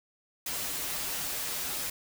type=noise with comb filter; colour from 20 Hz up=white; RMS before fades=-34 dBFS; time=0.46-1.9 s; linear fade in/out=5 ms; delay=9.1 ms; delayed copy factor=-0.7; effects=none